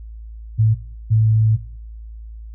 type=tone pair in turn; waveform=sine; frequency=110 / 110 Hz; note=A2 / A2; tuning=0 / 0 cents; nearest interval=unison; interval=0 cents; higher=neither; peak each=-11 dBFS; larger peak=neither; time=0.58-0.75 / 1.1-1.57 s; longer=second; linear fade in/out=20 ms; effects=noise-tail reverb RT60 0.6 s tail -19 dB re dry + added 55 Hz sine -32 dBFS peak until 2.54 s